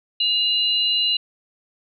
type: tone pair together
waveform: sine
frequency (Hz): 2841 / 4000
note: F7 / B7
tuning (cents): +29 / +21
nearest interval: tritone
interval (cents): 592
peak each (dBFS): -20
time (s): 0.2-1.17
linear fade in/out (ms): 5
effects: none